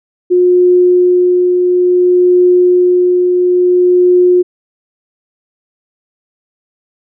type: tone with tremolo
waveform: sine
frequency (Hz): 359.4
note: F4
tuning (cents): +50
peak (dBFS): -4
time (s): 0.3-4.43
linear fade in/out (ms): 20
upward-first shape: triangle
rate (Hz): 0.58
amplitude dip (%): 35
effects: none